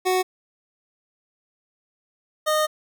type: tone pair in turn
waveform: 25% pulse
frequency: 370 / 615.6 Hz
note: F#4 / D#5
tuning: 0 / -19 cents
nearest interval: major sixth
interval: 881 cents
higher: second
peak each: -15 dBFS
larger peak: neither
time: 0.05-0.23 / 2.46-2.67 s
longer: second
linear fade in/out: 20 ms
effects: none